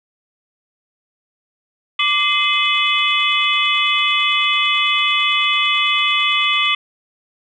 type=tone cluster; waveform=sine; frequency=1176 / 2071 / 2544 / 2999 / 3430 Hz; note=D6 / C7 / D#7 / F#7 / A7; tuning=+2 / -18 / +38 / +23 / -45 cents; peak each=-20 dBFS; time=1.99-6.75 s; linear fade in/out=5 ms; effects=tanh soft clip ceiling -2 dBFS